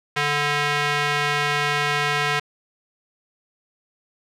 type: tone with band-pass filter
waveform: square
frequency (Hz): 146.2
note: D3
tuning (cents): -7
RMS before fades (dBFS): -22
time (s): 0.16-2.4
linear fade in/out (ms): 10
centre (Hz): 2100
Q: 1.1
effects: none